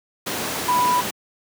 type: tone in noise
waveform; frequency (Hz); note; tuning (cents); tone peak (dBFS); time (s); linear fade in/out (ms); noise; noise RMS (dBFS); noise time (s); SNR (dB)
sine; 987.8; B5; 0; -16; 0.68-1.01; 10; pink; -25; 0.26-1.11; +6
effects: high-pass 200 Hz 12 dB/octave